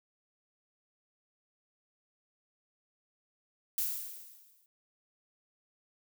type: noise with exponential decay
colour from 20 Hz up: violet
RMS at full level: -30 dBFS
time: 3.78-4.66 s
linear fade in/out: 1 ms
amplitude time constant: 190 ms
effects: none